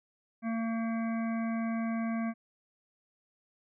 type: harmonic tone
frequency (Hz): 227.1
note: A#3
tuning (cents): -45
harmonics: 1 / 3 / 5 / 7 / 9 / 10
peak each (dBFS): -30 / -40 / -44 / -47 / -49 / -50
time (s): 0.42-2.34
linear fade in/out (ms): 50
effects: none